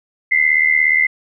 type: tone pair together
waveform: sine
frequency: 2023 / 2100 Hz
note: B6 / C7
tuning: +41 / +6 cents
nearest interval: minor second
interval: 65 cents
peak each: -14 dBFS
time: 0.31-1.07 s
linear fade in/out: 10 ms
effects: none